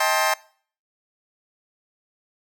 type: chord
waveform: 25% pulse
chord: A half-diminished seventh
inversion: second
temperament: just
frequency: 633.6 / 792 / 880 / 1056 Hz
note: Eb5 / G5 / A5 / C6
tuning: +31 / +18 / 0 / +16 cents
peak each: -21 dBFS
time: 0-0.34 s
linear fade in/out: 5 ms
effects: noise-tail reverb RT60 0.5 s tail -22 dB re dry